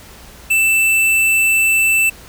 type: tone with hard clipping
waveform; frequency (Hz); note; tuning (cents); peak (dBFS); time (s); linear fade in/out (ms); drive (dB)
sine; 2655; E7; +12; -12; 0.5-2.1; 10; 16
effects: added 60 Hz sine -44 dBFS peak until 2.28 s + pink hiss -40 dBFS RMS until 2.28 s